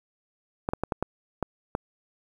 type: clicks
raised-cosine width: 1 ms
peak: -12 dBFS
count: 7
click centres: 0.689 / 0.735 / 0.836 / 0.922 / 1.026 / 1.427 / 1.751 s
effects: 8-bit